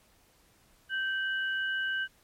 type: tone pair together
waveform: sine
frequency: 1558.4 / 2944 Hz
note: G6 / F#7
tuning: -11 / -9 cents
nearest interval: major seventh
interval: 1102 cents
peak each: -29 / -37 dBFS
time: 0.89-2.08 s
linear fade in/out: 50 ms
effects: pink hiss -64 dBFS RMS until 2.23 s + MP3 64 kbps